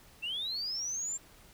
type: linear sweep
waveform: sine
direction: up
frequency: 2637 to 7440 Hz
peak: -32 dBFS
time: 0.22-1.18 s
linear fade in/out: 20 ms
effects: tanh soft clip ceiling -29 dBFS + pink hiss -58 dBFS RMS until 1.53 s